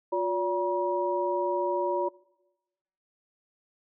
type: tone cluster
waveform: sine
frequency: 357.5 / 572 / 957 Hz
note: F4 / D5 / A#5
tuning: +41 / -46 / +45 cents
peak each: -29 dBFS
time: 0.12-2.09 s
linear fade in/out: 10 ms
effects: noise-tail reverb RT60 1.0 s tail -23 dB re dry